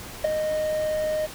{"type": "tone with ADSR envelope", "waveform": "triangle", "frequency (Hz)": 618, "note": "D#5", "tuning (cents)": -12, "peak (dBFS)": -12, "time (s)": [0.24, 1.27], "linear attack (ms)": 10, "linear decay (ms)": 4, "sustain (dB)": -9, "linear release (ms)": 20, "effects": ["pink hiss -39 dBFS RMS until 1.34 s"]}